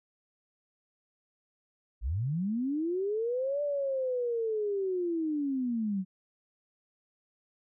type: linear two-way sweep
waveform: sine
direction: up then down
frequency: 46.83 to 587.3 to 182.4 Hz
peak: -28 dBFS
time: 2.01-6.05 s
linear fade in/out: 50 ms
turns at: 3.62 s
effects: none